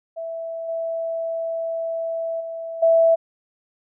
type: tone with level steps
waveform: sine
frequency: 659.3 Hz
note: E5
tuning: in tune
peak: -27 / -23 / -28 / -12 dBFS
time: 0.16-3.16 s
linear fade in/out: 20 ms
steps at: 0.68 / 2.4 / 2.82 s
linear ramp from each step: 10 ms
effects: none